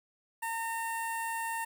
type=tone with notch filter; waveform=15% pulse; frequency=912 Hz; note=A#5; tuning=38 cents flat; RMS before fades=-35 dBFS; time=0.42-1.65 s; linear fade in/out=10 ms; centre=4000 Hz; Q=0.51; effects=10-bit